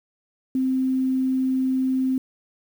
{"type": "tone with quantisation", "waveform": "sine", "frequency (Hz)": 261, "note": "C4", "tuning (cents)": -4, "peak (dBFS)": -19, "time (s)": [0.55, 2.18], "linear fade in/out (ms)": 2, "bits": 8, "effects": []}